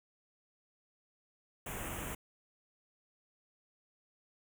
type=band-stop noise; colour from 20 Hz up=pink; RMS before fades=-41 dBFS; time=1.66-2.15 s; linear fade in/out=5 ms; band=3100 to 6600 Hz; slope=48 dB/octave; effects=none